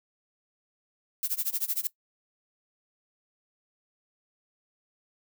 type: noise with tremolo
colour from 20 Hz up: violet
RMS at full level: -27 dBFS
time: 1.23-1.87 s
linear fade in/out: 0 ms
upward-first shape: sine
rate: 13 Hz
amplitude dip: 95%
effects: noise-tail reverb RT60 0.1 s tail -20 dB re dry